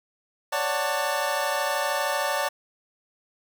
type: chord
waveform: 25% pulse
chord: D major seventh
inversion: third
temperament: equal with one note detuned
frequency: 554.4 / 587.3 / 740 / 891.3 Hz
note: C#5 / D5 / F#5 / A5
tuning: 0 / 0 / 0 / +22 cents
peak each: -27 / -25 / -28 / -25 dBFS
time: 0.52-2.49 s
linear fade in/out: 10 ms
effects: 9-bit